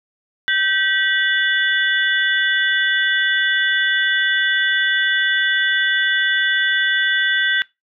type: tone cluster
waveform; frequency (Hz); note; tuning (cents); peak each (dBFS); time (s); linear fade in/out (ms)
sine; 1555 / 1939 / 2951 / 3466; G6 / B6 / F#7 / A7; -14 / -32 / -5 / -27; -18 / -21 / -26 / -22; 0.48-7.62; 0
effects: noise-tail reverb RT60 0.2 s tail -21 dB re dry